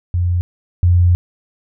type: tone pair in turn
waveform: sine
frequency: 88.2 / 88.2 Hz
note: F2 / F2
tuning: +18 / +18 cents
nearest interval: unison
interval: 0 cents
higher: neither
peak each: -13 / -8 dBFS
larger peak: second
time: 0.14-0.41 / 0.83-1.15 s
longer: second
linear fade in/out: 0 ms
effects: none